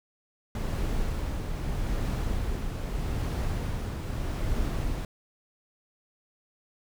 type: noise with tremolo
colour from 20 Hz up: brown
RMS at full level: -28 dBFS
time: 0.55-5.05 s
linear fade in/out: 2 ms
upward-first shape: triangle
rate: 0.8 Hz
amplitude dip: 40%
effects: none